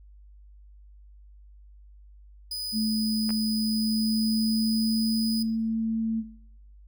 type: tone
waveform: 40% pulse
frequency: 4978 Hz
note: D#8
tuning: in tune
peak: -29 dBFS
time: 2.51-5.43 s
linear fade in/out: 5 ms
type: tone with pitch glide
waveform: sine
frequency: 217.8 to 223.8 Hz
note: A3 to A3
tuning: -17 to +30 cents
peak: -24 dBFS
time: 2.72-6.24 s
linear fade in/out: 50 ms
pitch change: +47 cents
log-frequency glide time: 3.56-5.49 s
type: clicks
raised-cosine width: 0.5 ms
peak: -24 dBFS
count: 2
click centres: 3.293 / 3.305 s
effects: noise-tail reverb RT60 0.8 s tail -19 dB re dry + added 50 Hz sine -48 dBFS peak until 6.87 s